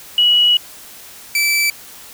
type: tone pair in turn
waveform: sine / sawtooth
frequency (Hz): 2923 / 2320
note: F#7 / D7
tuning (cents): -22 / -22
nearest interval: major third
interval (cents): 400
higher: first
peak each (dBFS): -9 / -10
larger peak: first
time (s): 0.18-0.57 / 1.35-1.7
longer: first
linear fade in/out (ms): 2
effects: white hiss -38 dBFS RMS until 2.13 s